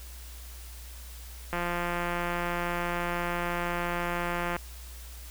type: click train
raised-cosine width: 0.5 ms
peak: -16 dBFS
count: 529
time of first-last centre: 1.53-4.564 s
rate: 174 Hz
effects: added 60 Hz sine -42 dBFS peak until 5.3 s + white hiss -49 dBFS RMS until 5.3 s